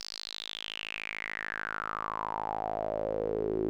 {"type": "tone with band-pass filter sweep", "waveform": "sawtooth", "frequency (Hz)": 53.6, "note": "A1", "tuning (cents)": -45, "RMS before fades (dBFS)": -35, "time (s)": [0, 3.69], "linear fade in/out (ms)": 0, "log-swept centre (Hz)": [5100, 350], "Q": 7, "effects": []}